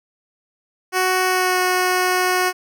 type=tone with pitch glide; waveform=10% pulse; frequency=370.7 to 366 Hz; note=F#4 to F#4; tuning=+3 to -19 cents; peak=-8 dBFS; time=0.92-2.53 s; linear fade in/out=50 ms; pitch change=-22 cents; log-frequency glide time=1.26-1.59 s; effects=none